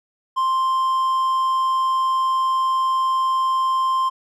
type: tone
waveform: triangle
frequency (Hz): 1050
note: C6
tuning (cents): +6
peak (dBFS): -15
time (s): 0.36-4.1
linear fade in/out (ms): 20
effects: none